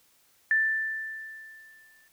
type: tone with exponential decay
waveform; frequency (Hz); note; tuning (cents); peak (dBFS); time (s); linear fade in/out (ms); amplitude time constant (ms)
sine; 1768; A6; +8; -19; 0.51-2.08; 1; 340
effects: white hiss -64 dBFS RMS until 2.12 s